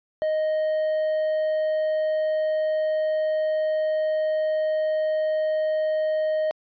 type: tone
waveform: triangle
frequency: 622.3 Hz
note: D#5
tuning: in tune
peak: -19 dBFS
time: 0.22-6.51 s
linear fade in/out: 0 ms
effects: resampled to 11025 Hz